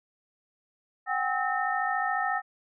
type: tone cluster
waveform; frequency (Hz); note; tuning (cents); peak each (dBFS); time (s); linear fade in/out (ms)
sine; 746 / 800 / 1294 / 1822; F#5 / G5 / E6 / A#6; +14 / +35 / -32 / -40; -31; 1.06-2.42; 50
effects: none